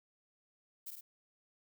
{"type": "noise with echo", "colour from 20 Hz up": "violet", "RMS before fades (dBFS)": -44, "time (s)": [0.86, 0.91], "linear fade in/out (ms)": 10, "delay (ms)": 50, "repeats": 2, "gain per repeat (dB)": -3, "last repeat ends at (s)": 1.01, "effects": []}